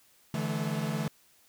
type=chord; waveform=45% pulse; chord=D suspended second; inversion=none; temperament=equal with one note detuned; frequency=146.83 / 164.81 / 215.7 Hz; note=D3 / E3 / A3; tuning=0 / 0 / -34 cents; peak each=-34 dBFS; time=0.34-1.08 s; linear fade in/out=2 ms; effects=white hiss -63 dBFS RMS until 1.48 s